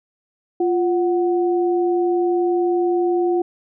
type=tone pair together; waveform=sine; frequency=349.5 / 740 Hz; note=F4 / F#5; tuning=+1 / 0 cents; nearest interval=octave + minor second; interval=1299 cents; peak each=-16 / -25 dBFS; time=0.6-3.42 s; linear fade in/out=5 ms; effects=none